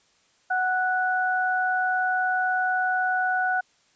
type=tone pair together; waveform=sine; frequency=741.8 / 1478 Hz; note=F#5 / F#6; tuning=+4 / -2 cents; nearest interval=octave; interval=1194 cents; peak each=-24 dBFS; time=0.5-3.61 s; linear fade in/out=10 ms; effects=white hiss -63 dBFS RMS until 3.95 s + resampled to 16000 Hz